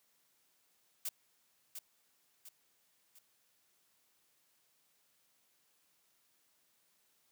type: noise with echo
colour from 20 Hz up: blue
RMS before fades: -38 dBFS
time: 1.05-1.09 s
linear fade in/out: 5 ms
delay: 700 ms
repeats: 3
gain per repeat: -7 dB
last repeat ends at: 3.19 s
effects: white hiss -74 dBFS RMS until 7.31 s + high-pass 100 Hz 12 dB/octave